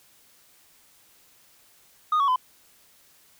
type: tone with pitch steps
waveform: sine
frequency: 1234 / 1118.6 / 1014 Hz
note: D#6 / C#6 / B5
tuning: -15 / +15 / +45 cents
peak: -16 dBFS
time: 2.12-2.36 s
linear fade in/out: 5 ms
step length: 80 ms
effects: tanh soft clip ceiling -18 dBFS + white hiss -58 dBFS RMS until 3.39 s